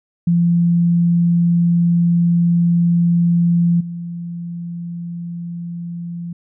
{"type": "tone with level steps", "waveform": "sine", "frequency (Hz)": 171.5, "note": "F3", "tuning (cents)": -31, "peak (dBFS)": [-11, -24], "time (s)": [0.27, 6.33], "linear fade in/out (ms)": 5, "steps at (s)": 3.8, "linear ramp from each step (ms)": 10, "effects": []}